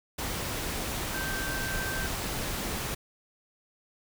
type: tone in noise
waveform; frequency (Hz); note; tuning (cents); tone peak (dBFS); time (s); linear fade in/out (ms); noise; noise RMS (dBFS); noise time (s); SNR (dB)
sine; 1560; G6; -9; -34; 1.14-2.07; 10; pink; -33; 0.18-2.95; -4
effects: none